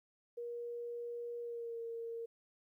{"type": "tone with pitch glide", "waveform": "sine", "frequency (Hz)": [475.1, 461.3], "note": ["A#4", "A#4"], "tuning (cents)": [33, -18], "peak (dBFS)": -40, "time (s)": [0.37, 2.26], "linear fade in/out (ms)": 10, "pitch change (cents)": -51, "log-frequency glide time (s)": [1.4, 1.8], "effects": ["13-bit"]}